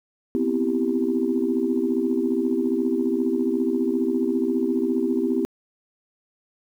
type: chord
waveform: sine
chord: C major seventh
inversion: third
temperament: equal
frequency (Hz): 246.9 / 261.6 / 329.6 / 392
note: B3 / C4 / E4 / G4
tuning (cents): 0 / 0 / 0 / 0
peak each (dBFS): -25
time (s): 0.35-5.45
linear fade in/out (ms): 0
effects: tanh soft clip ceiling -10 dBFS + 9-bit